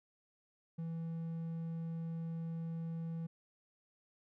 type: tone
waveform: triangle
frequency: 164.81 Hz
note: E3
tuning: in tune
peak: -36 dBFS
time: 0.78-3.27 s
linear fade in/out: 10 ms
effects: none